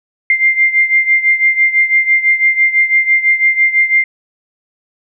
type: beating tone pair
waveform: sine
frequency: 2096 / 2102 Hz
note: C7 / C7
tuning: +2 / +7 cents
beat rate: 6 Hz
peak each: -10 / -14 dBFS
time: 0.3-4.04 s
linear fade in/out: 2 ms
effects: none